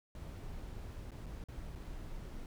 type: noise with dropouts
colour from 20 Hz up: brown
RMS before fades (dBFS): -45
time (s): 0.15-2.46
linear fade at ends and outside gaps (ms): 1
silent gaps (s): 1.108-1.117 / 1.26-1.265 / 1.439-1.485 / 1.753-1.757
effects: none